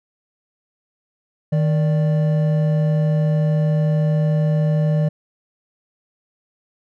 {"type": "tone pair together", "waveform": "triangle", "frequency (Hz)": [155.56, 587.3], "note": ["D#3", "D5"], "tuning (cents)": [0, 0], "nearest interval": "octave + major seventh", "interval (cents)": 2300, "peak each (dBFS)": [-13, -24], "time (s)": [1.52, 5.09], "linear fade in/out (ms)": 10, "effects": []}